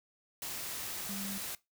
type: tone in noise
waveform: sine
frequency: 197.8 Hz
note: G3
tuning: 16 cents sharp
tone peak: -40 dBFS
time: 1.09-1.38 s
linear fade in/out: 2 ms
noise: white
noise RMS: -40 dBFS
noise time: 0.42-1.55 s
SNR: -3 dB
effects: noise-tail reverb RT60 0.2 s tail -20 dB re dry